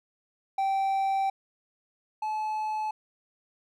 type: tone pair in turn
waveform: triangle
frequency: 778 / 861.3 Hz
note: G5 / A5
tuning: -13 / -37 cents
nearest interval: major second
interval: 176 cents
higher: second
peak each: -22 / -26 dBFS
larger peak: first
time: 0.58-1.3 / 2.22-2.91 s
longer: first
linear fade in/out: 5 ms
effects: none